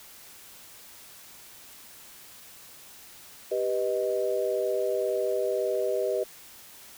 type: chord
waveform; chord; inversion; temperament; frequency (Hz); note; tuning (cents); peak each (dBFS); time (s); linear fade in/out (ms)
sine; G augmented; none; equal; 392 / 493.9 / 622.3; G4 / B4 / D#5; 0 / 0 / 0; -29; 3.51-6.24; 10
effects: white hiss -49 dBFS RMS until 6.97 s